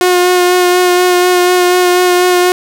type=tone with vibrato; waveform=sawtooth; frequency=359.7 Hz; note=F#4; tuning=49 cents flat; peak=-3 dBFS; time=0.01-2.52 s; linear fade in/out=0 ms; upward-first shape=sine; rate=4.1 Hz; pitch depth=16 cents each way; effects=none